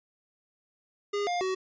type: tone with pitch steps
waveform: square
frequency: 408.3 / 706 / 375.9 Hz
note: G#4 / F5 / F#4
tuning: -29 / +19 / +27 cents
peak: -28 dBFS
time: 1.13-1.55 s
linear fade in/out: 10 ms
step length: 140 ms
effects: resampled to 16000 Hz